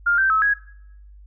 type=tone with pitch steps; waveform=sine; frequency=1405 / 1559 / 1295 / 1658 Hz; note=F6 / G6 / E6 / G#6; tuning=+10 / -10 / -31 / -3 cents; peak=-15 dBFS; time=0.06-0.54 s; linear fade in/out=10 ms; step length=120 ms; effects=noise-tail reverb RT60 0.7 s tail -19 dB re dry + added 50 Hz sine -42 dBFS peak until 1.26 s